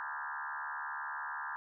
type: tone with frequency modulation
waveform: sine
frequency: 1300 Hz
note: E6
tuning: 24 cents flat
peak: -37 dBFS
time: 0-1.56 s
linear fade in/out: 0 ms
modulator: 72.9 Hz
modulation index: 5.8
effects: none